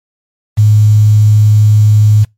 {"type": "tone with quantisation", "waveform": "sine", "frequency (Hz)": 106.2, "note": "G#2", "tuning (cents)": 39, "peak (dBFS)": -3, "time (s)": [0.57, 2.25], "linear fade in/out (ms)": 20, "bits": 5, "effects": ["noise-tail reverb RT60 0.2 s tail -26 dB re dry", "MP3 64 kbps"]}